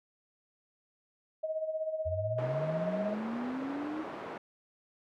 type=tone with tremolo; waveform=sine; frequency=631 Hz; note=D#5; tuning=24 cents sharp; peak=-29 dBFS; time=1.43-3.14 s; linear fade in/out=10 ms; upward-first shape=sine; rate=16 Hz; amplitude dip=65%
type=linear sweep; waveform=sine; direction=up; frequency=80.8 to 317.1 Hz; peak=-34 dBFS; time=2.05-4.04 s; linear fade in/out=20 ms
type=band-pass noise; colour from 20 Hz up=pink; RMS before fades=-42 dBFS; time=2.38-4.38 s; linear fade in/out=5 ms; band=310 to 1300 Hz; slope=12 dB/octave
effects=none